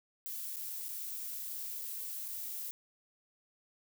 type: noise with dropouts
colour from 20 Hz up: violet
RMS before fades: -41 dBFS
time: 0.26-2.71 s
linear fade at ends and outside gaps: 0 ms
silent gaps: 0.56-0.567 / 0.884-0.89 / 1.814-1.818 / 2.281-2.285 s
effects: none